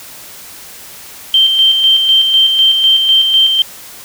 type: tone with tremolo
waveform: sine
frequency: 3136 Hz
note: G7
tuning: in tune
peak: -5 dBFS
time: 1.34-3.62 s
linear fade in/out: 2 ms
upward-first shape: square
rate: 4 Hz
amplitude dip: 40%
effects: white hiss -33 dBFS RMS until 4.04 s